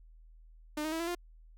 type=tone with pitch steps; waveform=sawtooth; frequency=301.5 / 313 / 325 / 337.4 / 350.4 Hz; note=D4 / D#4 / E4 / E4 / F4; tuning=+46 / +10 / -24 / +40 / +6 cents; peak=-29 dBFS; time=0.77-1.15 s; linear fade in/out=5 ms; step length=76 ms; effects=added 40 Hz sine -53 dBFS peak until 1.57 s